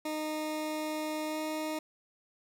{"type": "tone with pitch glide", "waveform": "20% pulse", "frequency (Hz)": [308.2, 310.5], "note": ["D#4", "D#4"], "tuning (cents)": [-16, -3], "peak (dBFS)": -28, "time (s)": [0.05, 1.79], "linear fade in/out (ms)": 5, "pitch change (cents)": 13, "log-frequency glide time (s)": [1.27, 1.38], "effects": []}